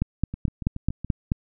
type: two click trains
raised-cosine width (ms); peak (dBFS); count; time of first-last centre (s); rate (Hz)
5; -19 / -9; 6 / 7; 0.34-1.046 / 0.02-1.319; 7.08 / 4.62
effects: none